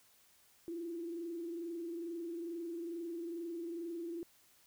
sine tone with frequency modulation, 338.3 Hz, E4, 45 cents sharp, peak -39 dBFS, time 0.68-4.23 s, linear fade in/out 0 ms, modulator 22.3 Hz, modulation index 0.53, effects white hiss -67 dBFS RMS until 4.66 s

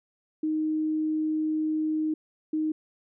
sine tone pair in turn, 311.1 / 311.1 Hz, D#4 / D#4, 0 / 0 cents, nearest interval unison, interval 0 cents, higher neither, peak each -24 / -24 dBFS, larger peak neither, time 0.43-2.14 / 2.53-2.72 s, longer first, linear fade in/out 5 ms, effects none

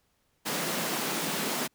pink high-pass noise, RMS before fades -31 dBFS, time 0.45-1.68 s, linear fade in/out 20 ms, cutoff 160 Hz, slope 48 dB/octave, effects pink hiss -72 dBFS RMS until 1.74 s

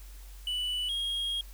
triangle tone pair in turn, 2967 / 3265 Hz, F#7 / G#7, +4 / -30 cents, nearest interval major second, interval 166 cents, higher second, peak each -28 dBFS, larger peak neither, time 0.47-0.89 / 0.89-1.41 s, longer second, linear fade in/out 2 ms, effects added 47 Hz sine -44 dBFS peak until 1.53 s + white hiss -56 dBFS RMS until 1.53 s

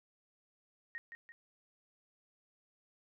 sine tone with echo, 1864.7 Hz, A#6, in tune, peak -40 dBFS, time 0.95-0.98 s, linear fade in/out 0 ms, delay 170 ms, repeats 2, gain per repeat -6 dB, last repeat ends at 1.32 s, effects none

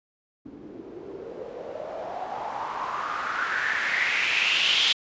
blue noise with low-pass filter sweep, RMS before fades -28 dBFS, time 0.45-4.93 s, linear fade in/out 10 ms, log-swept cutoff 270 to 3400 Hz, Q 5.1, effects resampled to 16000 Hz

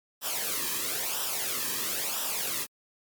white noise with flanger, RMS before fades -31 dBFS, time 0.21-2.67 s, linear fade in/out 50 ms, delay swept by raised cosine 0.45 to 1.43 ms, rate 1 Hz, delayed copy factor -0.7, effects MP3 96 kbps

